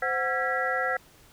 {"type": "tone cluster", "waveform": "sine", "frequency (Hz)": [518, 738, 1354, 1643, 1945], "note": ["C5", "F#5", "E6", "G#6", "B6"], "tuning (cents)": [-17, -5, 46, -19, -27], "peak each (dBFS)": -31, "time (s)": [0.02, 0.97], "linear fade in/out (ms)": 5, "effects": ["pink hiss -56 dBFS RMS until 1.32 s"]}